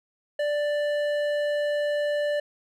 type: tone with hard clipping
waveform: sine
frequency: 588 Hz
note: D5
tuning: 2 cents sharp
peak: -25 dBFS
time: 0.39-2.4 s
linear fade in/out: 5 ms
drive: 10 dB
effects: none